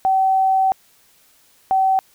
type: tone pair in turn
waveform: sine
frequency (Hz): 765 / 765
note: G5 / G5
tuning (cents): -42 / -42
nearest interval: unison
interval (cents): 0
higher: neither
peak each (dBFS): -13 / -13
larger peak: neither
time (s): 0.05-0.72 / 1.71-1.99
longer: first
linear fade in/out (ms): 0
effects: white hiss -55 dBFS RMS until 2.14 s